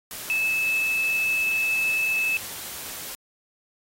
sine tone in noise, 2610 Hz, E7, 18 cents flat, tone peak -21 dBFS, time 0.3-2.37 s, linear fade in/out 0 ms, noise white, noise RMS -36 dBFS, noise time 0.11-3.15 s, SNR +12 dB, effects AAC 48 kbps

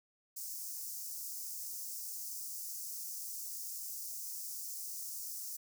white high-pass noise, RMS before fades -43 dBFS, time 0.36-5.57 s, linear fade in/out 10 ms, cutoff 5100 Hz, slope 48 dB/octave, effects none

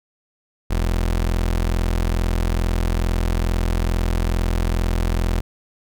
30% pulse tone, 42.31 Hz, E1, 46 cents sharp, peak -15 dBFS, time 0.7-5.41 s, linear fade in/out 10 ms, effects none

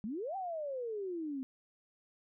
sine exponential two-way sweep, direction up then down, 196 to 792 to 256.9 Hz, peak -36 dBFS, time 0.04-1.43 s, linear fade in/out 0 ms, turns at 0.36 s, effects none

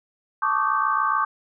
sine tone cluster, 880 / 1107 / 1167 / 1234 / 1550 Hz, A5 / C#6 / D6 / D#6 / G6, 0 / -3 / -11 / -15 / -20 cents, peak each -29 / -24 / -23 / -28 / -28 dBFS, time 0.42-1.25 s, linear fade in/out 5 ms, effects none

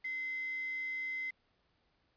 sine tone with quantisation, 2058 Hz, C7, 29 cents flat, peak -36 dBFS, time 0.04-1.31 s, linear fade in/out 10 ms, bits 8, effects pink hiss -75 dBFS RMS until 2.16 s + resampled to 11025 Hz

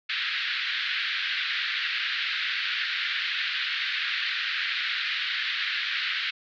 pink band-pass noise, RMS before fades -29 dBFS, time 0.09-6.31 s, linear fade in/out 10 ms, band 1500 to 4200 Hz, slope 48 dB/octave, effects none

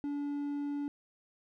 triangle tone, 287.5 Hz, D4, 37 cents flat, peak -31 dBFS, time 0.04-0.88 s, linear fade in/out 0 ms, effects none

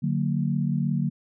sine chord, D augmented, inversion none, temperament just, 146.83 / 183.54 / 229.4 Hz, D3 / F#3 / A#3, 0 / -14 / -28 cents, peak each -25 / -27 / -28 dBFS, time 0.02-1.1 s, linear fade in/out 20 ms, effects none

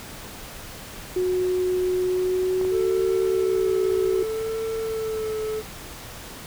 sine tone with pitch glide, 365.9 to 376 Hz, F#4 to F#4, -19 to +28 cents, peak -20 dBFS, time 1.16-4.23 s, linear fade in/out 5 ms, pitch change +47 cents, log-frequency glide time 2.05-3.07 s
clicks, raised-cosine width 1 ms, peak -20 dBFS, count 2, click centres 2.613 / 2.65 s
triangle tone with vibrato, 440.1 Hz, A4, in tune, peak -23 dBFS, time 2.7-5.63 s, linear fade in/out 50 ms, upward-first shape sine, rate 0.63 Hz, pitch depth 27 cents each way
effects pink hiss -39 dBFS RMS until 6.46 s

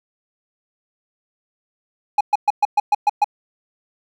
triangle tone bursts, 830.6 Hz, G#5, in tune, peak -9 dBFS, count 8, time 2.18-3.244 s, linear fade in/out 5 ms, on 28 ms, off 120 ms, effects none

